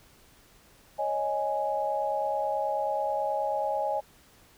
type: chord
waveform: sine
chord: C# suspended second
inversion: none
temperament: just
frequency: 554.4 / 623.7 / 831.5 Hz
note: C#5 / D#5 / G#5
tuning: 0 / +4 / +2 cents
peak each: -32 / -31 / -29 dBFS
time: 0.98-4.01 s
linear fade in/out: 20 ms
effects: pink hiss -58 dBFS RMS until 4.57 s